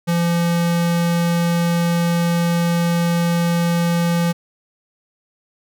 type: tone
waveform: square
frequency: 170.8 Hz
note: F3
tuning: 38 cents flat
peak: -16 dBFS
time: 0.07-4.33 s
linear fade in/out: 20 ms
effects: none